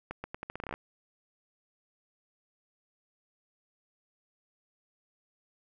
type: accelerating click train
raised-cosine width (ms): 0.5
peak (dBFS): -22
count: 13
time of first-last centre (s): 0.11-0.74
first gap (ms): 130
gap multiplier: 0.81
effects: none